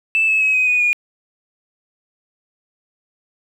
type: tone with pitch steps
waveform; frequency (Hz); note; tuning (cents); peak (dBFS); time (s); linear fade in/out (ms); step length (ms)
sine; 2637 / 2596 / 2556 / 2516 / 2478 / 2439; E7 / E7 / D#7 / D#7 / D#7 / D#7; 0 / -27 / +46 / +19 / -8 / -35; -12; 0.15-0.93; 0; 130
effects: tanh soft clip ceiling -8 dBFS + 8-bit